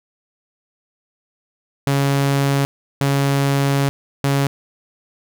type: tone bursts at uneven times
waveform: sawtooth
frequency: 139.2 Hz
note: C#3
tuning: 8 cents sharp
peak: -11 dBFS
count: 3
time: 1.87-2.65 / 3.01-3.89 / 4.24-4.47 s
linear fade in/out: 0 ms
effects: none